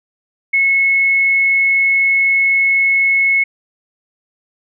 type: tone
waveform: sine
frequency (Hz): 2188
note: C#7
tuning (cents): -23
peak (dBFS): -10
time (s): 0.53-3.44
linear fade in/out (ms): 10
effects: none

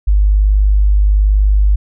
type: tone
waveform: sine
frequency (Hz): 50.6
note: G#1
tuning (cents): -44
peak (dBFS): -7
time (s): 0.07-1.76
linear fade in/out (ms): 10
effects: none

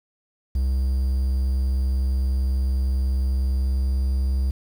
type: tone with pitch glide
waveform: triangle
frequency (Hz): 65.41 to 65.94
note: C2 to C2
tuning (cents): 0 to +14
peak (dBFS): -17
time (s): 0.55-4.51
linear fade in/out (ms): 5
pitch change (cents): +14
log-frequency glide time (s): 3.25-4.34
effects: 8-bit

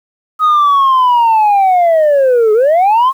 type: linear two-way sweep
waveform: sine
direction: down then up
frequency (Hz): 1264 to 417.7 to 1093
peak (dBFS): -4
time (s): 0.39-3.13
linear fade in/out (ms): 50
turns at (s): 2.53
effects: tanh soft clip ceiling -5 dBFS + 7-bit

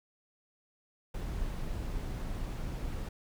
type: noise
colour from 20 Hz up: brown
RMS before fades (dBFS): -36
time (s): 1.14-3.09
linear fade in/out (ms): 5
effects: none

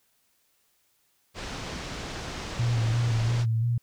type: low-pass noise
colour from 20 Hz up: pink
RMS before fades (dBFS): -36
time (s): 1.34-3.46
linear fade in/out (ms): 50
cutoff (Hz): 6600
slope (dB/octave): 24
type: tone with vibrato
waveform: sine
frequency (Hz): 115.7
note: A#2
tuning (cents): -13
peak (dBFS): -22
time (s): 2.59-3.78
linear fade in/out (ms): 5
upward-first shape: square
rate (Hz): 2.9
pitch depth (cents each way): 44
effects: white hiss -69 dBFS RMS until 3.82 s

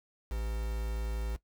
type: tone with quantisation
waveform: triangle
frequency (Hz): 55.5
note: A1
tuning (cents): +16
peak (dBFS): -30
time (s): 0.3-1.37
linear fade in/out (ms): 20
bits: 7
effects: noise-tail reverb RT60 0.1 s tail -17 dB re dry

